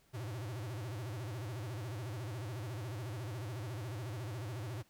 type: tone with vibrato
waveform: square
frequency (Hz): 113.8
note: A#2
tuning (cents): -41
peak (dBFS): -40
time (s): 0.13-4.83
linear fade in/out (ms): 20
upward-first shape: sine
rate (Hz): 14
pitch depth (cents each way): 250
effects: pink hiss -70 dBFS RMS until 4.89 s